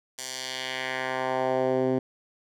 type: tone with band-pass filter sweep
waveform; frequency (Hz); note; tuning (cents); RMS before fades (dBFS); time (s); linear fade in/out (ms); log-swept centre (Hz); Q
10% pulse; 130; C3; -11; -28; 0.18-1.99; 5; 7200 to 290; 1.3
effects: none